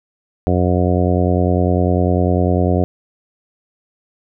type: harmonic tone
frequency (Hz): 90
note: F#2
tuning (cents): -47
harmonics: 1 / 2 / 3 / 4 / 5 / 6 / 7 / 8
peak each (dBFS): -16 / -19 / -21 / -22 / -23 / -24 / -24 / -25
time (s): 0.47-2.84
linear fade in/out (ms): 0
effects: none